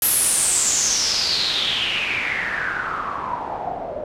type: noise with low-pass filter sweep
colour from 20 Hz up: white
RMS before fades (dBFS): -22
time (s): 0.02-4.04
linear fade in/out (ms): 2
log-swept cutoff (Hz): 12000 to 570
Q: 6.6
effects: none